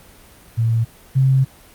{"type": "tone pair in turn", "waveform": "sine", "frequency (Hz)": [114.2, 133.12], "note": ["A#2", "C3"], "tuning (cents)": [-35, 30], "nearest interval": "minor third", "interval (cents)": 265, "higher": "second", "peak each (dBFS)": [-14, -11], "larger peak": "second", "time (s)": [[0.57, 0.85], [1.15, 1.45]], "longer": "second", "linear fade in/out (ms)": 20, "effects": ["pink hiss -46 dBFS RMS until 1.74 s", "Opus 32 kbps"]}